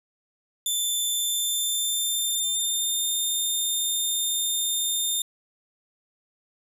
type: tone with pitch glide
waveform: 15% pulse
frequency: 3539 to 3626 Hz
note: A7 to A#7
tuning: +9 to -49 cents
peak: -17 dBFS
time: 0.66-5.22 s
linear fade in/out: 2 ms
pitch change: +42 cents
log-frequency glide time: 1.08-3.09 s
effects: none